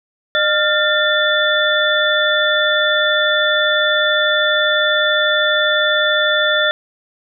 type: tone cluster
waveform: sine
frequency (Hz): 609 / 1399 / 1794 / 3487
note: D#5 / F6 / A6 / A7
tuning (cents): -37 / +3 / +33 / -16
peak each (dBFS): -18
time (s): 0.35-6.71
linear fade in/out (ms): 0
effects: none